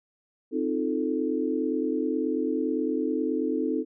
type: chord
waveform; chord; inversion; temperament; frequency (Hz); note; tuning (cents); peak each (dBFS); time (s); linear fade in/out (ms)
sine; F dominant seventh; second; equal; 261.6 / 311.1 / 349.2 / 440; C4 / Eb4 / F4 / A4; 0 / 0 / 0 / 0; -29 / -28 / -34 / -30; 0.51-3.85; 50
effects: none